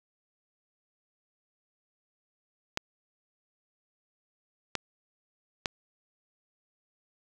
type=clicks; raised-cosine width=0.2 ms; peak=-11 dBFS; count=3; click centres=2.774 / 4.753 / 5.658 s; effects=7-bit